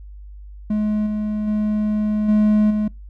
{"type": "tone with level steps", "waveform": "triangle", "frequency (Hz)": 212, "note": "G#3", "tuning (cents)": 36, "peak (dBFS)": [-15, -18, -15, -10, -15], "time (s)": [0.7, 2.88], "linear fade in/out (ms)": 5, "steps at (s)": [1.06, 1.47, 2.28, 2.7], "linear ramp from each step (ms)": 10, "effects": ["noise-tail reverb RT60 0.2 s tail -24 dB re dry", "added 50 Hz sine -35 dBFS peak until 3.09 s"]}